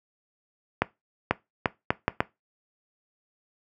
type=accelerating click train; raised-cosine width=0.5 ms; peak=-5 dBFS; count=6; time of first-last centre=0.82-2.205 s; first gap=490 ms; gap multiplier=0.71; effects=noise-tail reverb RT60 0.2 s tail -19 dB re dry + high-pass 80 Hz 12 dB/octave